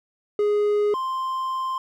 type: tone pair in turn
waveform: triangle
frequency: 415.3 / 1046.5 Hz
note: G#4 / C6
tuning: 0 / 0 cents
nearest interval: octave + major third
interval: 1600 cents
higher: second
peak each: -16 / -22 dBFS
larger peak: first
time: 0.39-0.94 / 0.94-1.78 s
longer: second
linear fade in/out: 2 ms
effects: none